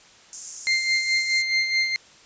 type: high-pass noise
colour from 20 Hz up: pink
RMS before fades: -31 dBFS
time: 0.33-1.42 s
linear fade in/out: 0 ms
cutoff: 6000 Hz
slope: 48 dB/octave
type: tone with tremolo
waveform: 30% pulse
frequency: 2097 Hz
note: C7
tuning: 3 cents sharp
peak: -15 dBFS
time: 0.67-1.96 s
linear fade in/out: 0 ms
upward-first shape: sine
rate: 4.7 Hz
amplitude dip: 55%
effects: white hiss -51 dBFS RMS until 2.25 s + resampled to 16000 Hz